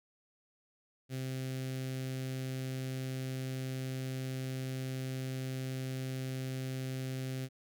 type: tone with notch filter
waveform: sawtooth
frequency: 130.81 Hz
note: C3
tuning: in tune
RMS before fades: -38 dBFS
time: 1.09-7.49 s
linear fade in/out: 50 ms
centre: 990 Hz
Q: 0.74
effects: none